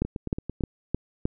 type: two click trains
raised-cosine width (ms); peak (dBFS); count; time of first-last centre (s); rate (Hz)
3; -18 / -11; 6 / 5; 0.05-0.608 / 0.02-1.255; 8.96 / 3.24
effects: none